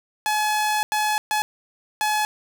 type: tone bursts at uneven times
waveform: sawtooth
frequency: 850 Hz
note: G#5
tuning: 40 cents sharp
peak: -16 dBFS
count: 4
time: 0.26-0.83 / 0.92-1.18 / 1.31-1.42 / 2.01-2.25 s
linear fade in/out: 0 ms
effects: none

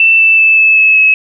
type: tone with pitch steps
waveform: sine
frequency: 2667 / 2649 / 2630 / 2612 / 2594 / 2576 Hz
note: E7 / E7 / E7 / E7 / E7 / E7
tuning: +20 / +8 / -5 / -17 / -28 / -41 cents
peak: -4 dBFS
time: 0-1.14 s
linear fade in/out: 2 ms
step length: 190 ms
effects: none

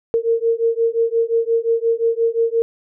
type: beating tone pair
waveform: sine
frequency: 456.6 / 462.3 Hz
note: A#4 / A#4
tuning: -36 / -14 cents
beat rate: 5.7 Hz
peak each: -18 dBFS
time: 0.14-2.62 s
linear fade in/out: 0 ms
effects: none

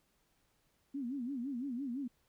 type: tone with vibrato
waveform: sine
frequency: 258.6 Hz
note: C4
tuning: 20 cents flat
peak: -36 dBFS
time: 0.94-2.08 s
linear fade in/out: 10 ms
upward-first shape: sine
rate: 5.9 Hz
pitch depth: 180 cents each way
effects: pink hiss -75 dBFS RMS until 2.28 s

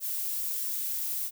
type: noise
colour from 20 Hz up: violet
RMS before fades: -32 dBFS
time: 0-1.31 s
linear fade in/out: 50 ms
effects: none

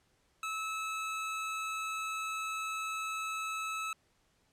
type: tone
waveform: 25% pulse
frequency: 1300 Hz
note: E6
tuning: 24 cents flat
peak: -31 dBFS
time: 0.43-3.93 s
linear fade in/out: 2 ms
effects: pink hiss -72 dBFS RMS until 4.52 s + low-pass 10000 Hz 12 dB/octave

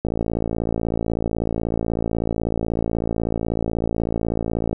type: click train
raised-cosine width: 2 ms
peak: -9 dBFS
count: 264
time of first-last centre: 0.05-4.73 s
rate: 56.2 Hz
effects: none

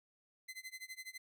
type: tone with tremolo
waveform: sawtooth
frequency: 2049 Hz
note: C7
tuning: 37 cents flat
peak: -40 dBFS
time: 0.48-1.18 s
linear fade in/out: 10 ms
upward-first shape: sine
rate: 12 Hz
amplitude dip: 95%
effects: none

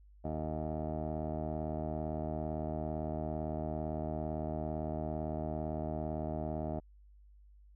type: tone with low-pass filter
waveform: 15% pulse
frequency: 77.78 Hz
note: D#2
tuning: in tune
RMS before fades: -37 dBFS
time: 0.24-6.8 s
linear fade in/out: 10 ms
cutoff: 610 Hz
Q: 5.7
effects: added 50 Hz sine -56 dBFS peak until 7.75 s

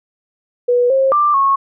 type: tone with pitch steps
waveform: sine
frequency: 488.4 / 535 / 1182 / 1096 Hz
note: B4 / C5 / D6 / C#6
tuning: -19 / +38 / +11 / -20 cents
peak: -10 dBFS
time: 0.68-1.56 s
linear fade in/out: 10 ms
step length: 220 ms
effects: none

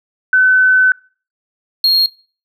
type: tone pair in turn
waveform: sine / triangle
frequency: 1514 / 4258 Hz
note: F#6 / C8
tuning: +39 / +30 cents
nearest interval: octave + tritone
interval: 1791 cents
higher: second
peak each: -7 dBFS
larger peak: neither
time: 0.33-0.92 / 1.84-2.06 s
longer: first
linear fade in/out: 2 ms
effects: noise-tail reverb RT60 0.4 s tail -25 dB re dry

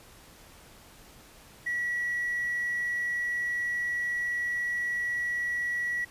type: tone with hard clipping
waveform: sine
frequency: 1934 Hz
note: B6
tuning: 37 cents flat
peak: -28 dBFS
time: 1.66-6.05 s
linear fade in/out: 10 ms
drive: 1 dB
effects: pink hiss -53 dBFS RMS until 6.1 s + resampled to 32000 Hz

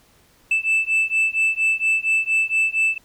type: beating tone pair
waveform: sine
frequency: 2637 / 2641.3 Hz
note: E7 / E7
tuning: 0 / +3 cents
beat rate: 4.3 Hz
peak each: -18 dBFS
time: 0.51-2.98 s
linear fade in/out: 5 ms
effects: tanh soft clip ceiling -14 dBFS + pink hiss -56 dBFS RMS until 3.04 s

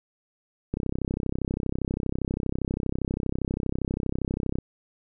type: click train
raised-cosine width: 3 ms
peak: -14 dBFS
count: 126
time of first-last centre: 0.74-4.586 s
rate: 32.5 Hz
effects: none

